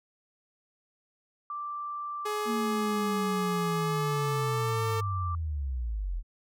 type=tone; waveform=sine; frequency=1174.7 Hz; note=D6; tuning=in tune; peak=-33 dBFS; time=1.5-5.35 s; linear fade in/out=2 ms
type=tone with pitch glide; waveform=sawtooth; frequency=421 to 448.6 Hz; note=G#4 to A4; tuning=+24 to +34 cents; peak=-27 dBFS; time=2.25-5.01 s; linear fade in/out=10 ms; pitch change=+110 cents; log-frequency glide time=3.72-4.81 s
type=linear sweep; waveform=sine; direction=down; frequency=233.1 to 38.89 Hz; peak=-29 dBFS; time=2.45-6.23 s; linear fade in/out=50 ms
effects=none